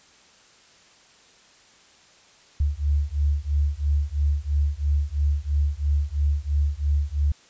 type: beating tone pair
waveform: sine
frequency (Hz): 71.2 / 74.2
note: C#2 / D2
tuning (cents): +47 / +18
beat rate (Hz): 3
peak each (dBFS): -23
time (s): 2.6-7.32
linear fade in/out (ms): 5
effects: white hiss -54 dBFS RMS until 7.49 s + resampled to 16000 Hz